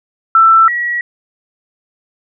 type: tone pair in turn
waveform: sine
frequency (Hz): 1332 / 1920.8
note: E6 / B6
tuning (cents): +18 / -49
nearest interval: tritone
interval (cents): 633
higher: second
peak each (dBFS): -4 / -14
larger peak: first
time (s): 0.35-0.68 / 0.68-1.01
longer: neither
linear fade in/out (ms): 2
effects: none